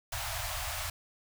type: band-stop noise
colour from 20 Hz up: pink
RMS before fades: -36 dBFS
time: 0.12-0.9 s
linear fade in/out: 5 ms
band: 120 to 590 Hz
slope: 96 dB/octave
effects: none